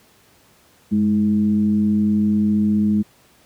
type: tone with frequency modulation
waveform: sine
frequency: 209.2 Hz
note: G#3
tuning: 13 cents sharp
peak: -14 dBFS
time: 0.91-3.03 s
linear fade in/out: 20 ms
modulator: 112 Hz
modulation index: 0.47
effects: pink hiss -54 dBFS RMS until 3.45 s + high-pass 80 Hz 12 dB/octave